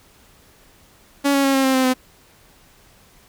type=tone with pitch steps; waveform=sawtooth; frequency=281.3 / 276.9 / 272.7 / 268.4 / 264.3 / 260.2 / 256.2 Hz; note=C#4 / C#4 / C#4 / C4 / C4 / C4 / C4; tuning=+26 / -2 / -28 / +44 / +18 / -9 / -36 cents; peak=-11 dBFS; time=1.24-1.94 s; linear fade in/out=20 ms; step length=100 ms; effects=pink hiss -52 dBFS RMS until 3.28 s